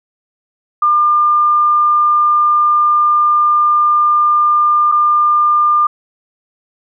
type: tone with dropouts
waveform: sine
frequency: 1200 Hz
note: D6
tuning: 37 cents sharp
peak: -8 dBFS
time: 0.82-5.87 s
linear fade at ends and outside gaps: 5 ms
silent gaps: 4.917-4.921 s
effects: none